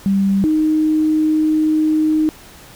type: tone pair in turn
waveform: sine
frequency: 196 / 310.6 Hz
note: G3 / D#4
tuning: 0 / -3 cents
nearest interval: minor sixth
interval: 797 cents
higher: second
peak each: -12 dBFS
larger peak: neither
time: 0.06-0.44 / 0.44-2.29 s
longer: second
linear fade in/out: 0 ms
effects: pink hiss -41 dBFS RMS until 2.75 s